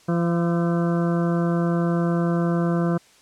harmonic tone with a mistuned harmonic, 170.8 Hz, F3, 38 cents flat, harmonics 1 / 2 / 3 / 4 / 6 / 7 / 8 / 9, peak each -20 / -26 / -30 / -32 / -36 / -37 / -38 / -39 dBFS, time 0.08-2.98 s, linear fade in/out 10 ms, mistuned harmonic 8, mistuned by -49 cents, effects white hiss -54 dBFS RMS until 3.21 s + low-pass 8000 Hz 12 dB/octave

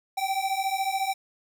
square beating tone pair, 768 / 782 Hz, G5 / G5, -36 / -4 cents, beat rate 14 Hz, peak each -29 dBFS, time 0.17-1.14 s, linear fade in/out 10 ms, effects none

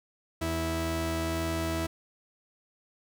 sawtooth tone pair together, 81.9 / 327.6 Hz, E2 / E4, -11 / -11 cents, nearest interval 2 octaves, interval 2400 cents, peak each -28 / -26 dBFS, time 0.41-1.87 s, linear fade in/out 10 ms, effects none

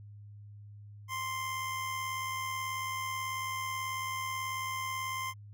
25% pulse tone with amplitude modulation, 1046.5 Hz, C6, in tune, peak -29 dBFS, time 1.08-5.34 s, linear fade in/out 50 ms, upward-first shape sine, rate 78.3 Hz, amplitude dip 30%, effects added 103 Hz sine -47 dBFS peak until 5.53 s

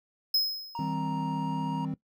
square tone with exponential decay, 5120 Hz, D#8, 49 cents sharp, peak -21 dBFS, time 0.34-0.94 s, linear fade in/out 5 ms, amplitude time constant 130 ms
triangle tone with pitch glide, 936 to 942.5 Hz, A#5 to A#5, +7 to +19 cents, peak -31 dBFS, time 0.75-1.85 s, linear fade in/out 2 ms, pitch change +12 cents, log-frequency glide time 1.21-1.65 s
triangle chord, C minor, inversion first, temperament equal with one note detuned, 159.57 / 196 / 261.6 Hz, Eb3 / G3 / C4, +44 / 0 / 0 cents, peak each -31 / -35 / -32 dBFS, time 0.79-1.94 s, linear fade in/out 2 ms
effects noise-tail reverb RT60 0.1 s tail -18 dB re dry

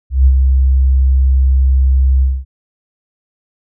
sine tone with ADSR envelope, 65.9 Hz, C2, 13 cents sharp, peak -3 dBFS, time 0.1-2.45 s, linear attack 160 ms, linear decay 61 ms, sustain -4 dB, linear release 230 ms, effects none

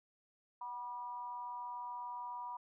sine tone with amplitude modulation, 972 Hz, B5, 28 cents flat, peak -38 dBFS, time 0.61-2.57 s, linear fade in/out 5 ms, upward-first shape sine, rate 227 Hz, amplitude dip 65%, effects none

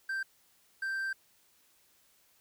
triangle tone bursts at uneven times, 1568 Hz, G6, in tune, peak -30 dBFS, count 2, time 0.09-0.23 / 0.82-1.13 s, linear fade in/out 5 ms, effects white hiss -67 dBFS RMS until 2.4 s

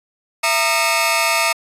sawtooth tone cluster, 667 / 926 / 1219 / 2189 / 2592 Hz, E5 / A#5 / D#6 / C#7 / E7, +20 / -12 / -36 / -22 / -30 cents, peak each -18 dBFS, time 0.43-1.53 s, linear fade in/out 10 ms, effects resampled to 32000 Hz

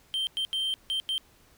triangle tone bursts at uneven times, 3136 Hz, G7, in tune, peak -25 dBFS, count 5, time 0.14-0.27 / 0.37-0.45 / 0.53-0.74 / 0.9-1 / 1.09-1.18 s, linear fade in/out 0 ms, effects pink hiss -60 dBFS RMS until 1.57 s

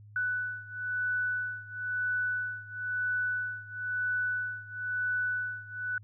sine beating tone pair, 1488 / 1489 Hz, F#6 / F#6, +9 / +11 cents, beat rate 1 Hz, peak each -32 / -34 dBFS, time 0.16-5.98 s, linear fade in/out 2 ms, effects added 104 Hz sine -49 dBFS peak until 6.03 s

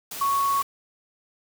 sine tone in noise, 1110 Hz, C#6, 2 cents sharp, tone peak -20 dBFS, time 0.21-0.62 s, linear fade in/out 5 ms, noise white, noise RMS -35 dBFS, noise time 0.11-0.63 s, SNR +12 dB, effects none

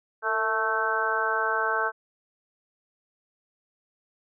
harmonic tone with a mistuned harmonic, 219.8 Hz, A3, 2 cents flat, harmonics 2 / 3 / 4 / 5 / 6 / 7, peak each -32 / -33 / -31 / -31 / -30 / -27 dBFS, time 0.22-1.92 s, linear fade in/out 50 ms, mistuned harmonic 2, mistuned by +35 cents, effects none

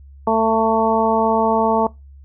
harmonic tone, 223.1 Hz, A3, 24 cents sharp, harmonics 1 / 2 / 3 / 4 / 5, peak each -21 / -19 / -20 / -18 / -23 dBFS, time 0.27-1.87 s, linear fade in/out 5 ms, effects noise-tail reverb RT60 0.2 s tail -21 dB re dry + added 69 Hz sine -39 dBFS peak until 2.24 s

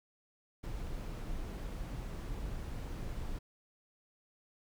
brown noise, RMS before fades -40 dBFS, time 0.63-3.39 s, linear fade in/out 10 ms, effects none

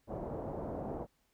white low-pass noise, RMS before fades -40 dBFS, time 0.07-1.07 s, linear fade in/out 50 ms, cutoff 710 Hz, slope 24 dB/octave, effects pink hiss -75 dBFS RMS until 1.33 s

